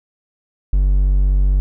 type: tone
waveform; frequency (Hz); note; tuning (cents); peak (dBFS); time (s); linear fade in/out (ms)
triangle; 47.85; G1; -41; -9; 0.73-1.6; 0
effects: none